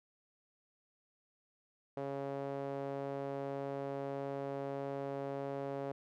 sawtooth tone with band-pass filter, 138.59 Hz, C#3, in tune, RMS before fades -40 dBFS, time 1.97-5.92 s, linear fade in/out 2 ms, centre 540 Hz, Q 1.9, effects none

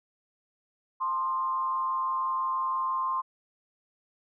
sine tone with frequency modulation, 1051 Hz, C6, 7 cents sharp, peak -26 dBFS, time 1-3.22 s, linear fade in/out 20 ms, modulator 162 Hz, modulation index 0.43, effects none

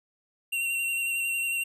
square tone with vibrato, 2745 Hz, F7, 31 cents flat, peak -27 dBFS, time 0.52-1.64 s, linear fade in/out 10 ms, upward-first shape square, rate 11 Hz, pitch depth 15 cents each way, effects none

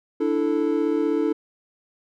triangle chord, D suspended second, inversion none, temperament equal, 293.7 / 329.6 / 440 Hz, D4 / E4 / A4, 0 / 0 / 0 cents, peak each -22 dBFS, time 0.2-1.33 s, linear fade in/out 10 ms, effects none

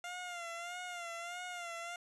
15% pulse tone with vibrato, 698.5 Hz, F5, in tune, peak -35 dBFS, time 0.04-1.96 s, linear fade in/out 2 ms, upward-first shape sine, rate 1.6 Hz, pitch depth 61 cents each way, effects resampled to 24000 Hz

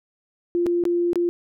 sine tone with dropouts, 347.2 Hz, F4, 10 cents flat, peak -18 dBFS, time 0.55-1.29 s, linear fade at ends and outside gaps 0 ms, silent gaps 0.661-0.666 / 0.838-0.853 / 1.132-1.157 s, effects none

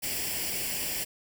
white noise with comb filter, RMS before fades -32 dBFS, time 0.02-1.05 s, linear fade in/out 20 ms, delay 0.39 ms, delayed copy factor +0.7, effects none

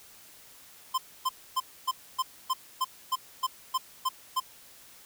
square tone bursts, 1038 Hz, C6, 14 cents flat, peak -25 dBFS, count 12, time 0.94-4.402 s, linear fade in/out 10 ms, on 41 ms, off 270 ms, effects white hiss -53 dBFS RMS until 5.05 s

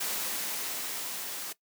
white noise with level ramp, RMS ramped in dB -32 to -38 dBFS, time 0-1.53 s, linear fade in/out 10 ms, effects noise-tail reverb RT60 0.1 s tail -18 dB re dry + high-pass 200 Hz 12 dB/octave

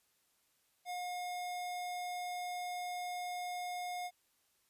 square tone, 717 Hz, F5, 45 cents sharp, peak -39 dBFS, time 0.85-4.11 s, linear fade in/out 50 ms, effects white hiss -75 dBFS RMS until 4.69 s + resampled to 32000 Hz

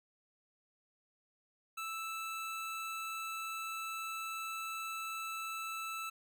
25% pulse tone, 1318.5 Hz, E6, in tune, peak -35 dBFS, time 1.77-6.1 s, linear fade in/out 10 ms, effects none

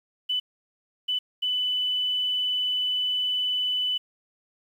sine tone bursts at uneven times, 2993 Hz, F#7, 19 cents sharp, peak -23 dBFS, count 3, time 0.29-0.4 / 1.08-1.19 / 1.42-3.98 s, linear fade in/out 10 ms, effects 9-bit

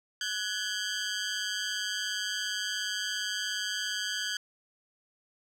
15% pulse ring-modulated tone, 1580 Hz, G6, 13 cents sharp, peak -21 dBFS, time 0.21-4.37 s, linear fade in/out 2 ms, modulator 98.6 Hz, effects low-pass 10000 Hz 12 dB/octave

